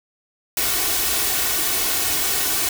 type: noise with comb filter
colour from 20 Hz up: white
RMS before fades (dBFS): -21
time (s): 0.57-2.69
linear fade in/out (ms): 2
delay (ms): 2.7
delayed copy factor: +0.6
effects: none